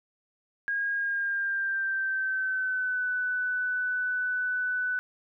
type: tone with pitch glide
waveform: sine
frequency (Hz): 1631 to 1495.6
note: G#6 to F#6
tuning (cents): -32 to +18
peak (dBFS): -26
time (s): 0.68-4.99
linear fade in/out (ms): 0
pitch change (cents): -150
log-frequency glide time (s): 0.93-3.07
effects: none